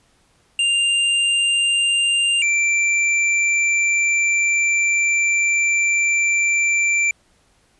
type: tone pair in turn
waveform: square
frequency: 2794 / 2349 Hz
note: F7 / D7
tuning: 0 / 0 cents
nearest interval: minor third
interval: 300 cents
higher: first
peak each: -16 dBFS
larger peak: neither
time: 0.59-2.42 / 2.42-7.11 s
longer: second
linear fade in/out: 2 ms
effects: pink hiss -59 dBFS RMS until 7.79 s + resampled to 24000 Hz